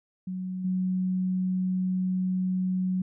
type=tone with level steps; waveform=sine; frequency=185 Hz; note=F#3; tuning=in tune; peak=-30 / -24 dBFS; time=0.27-3.02 s; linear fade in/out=5 ms; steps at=0.64 s; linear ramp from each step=10 ms; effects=none